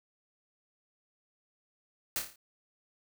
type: noise with echo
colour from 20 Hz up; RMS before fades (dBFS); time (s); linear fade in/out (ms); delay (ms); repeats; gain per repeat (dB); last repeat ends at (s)
white; -32; 2.16-2.19; 0; 28; 6; -5; 2.358
effects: none